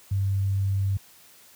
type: tone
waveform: sine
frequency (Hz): 97.8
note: G2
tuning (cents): -4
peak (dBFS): -21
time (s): 0.11-0.97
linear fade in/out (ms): 5
effects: white hiss -53 dBFS RMS until 1.55 s + high-pass 60 Hz 12 dB/octave